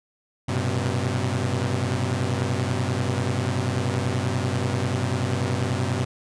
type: tone cluster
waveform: sawtooth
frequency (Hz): 96.1 / 119.8 / 130.1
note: G2 / A#2 / C3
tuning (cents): -34 / +48 / -9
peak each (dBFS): -23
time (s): 0.48-6.05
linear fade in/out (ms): 10
effects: resampled to 22050 Hz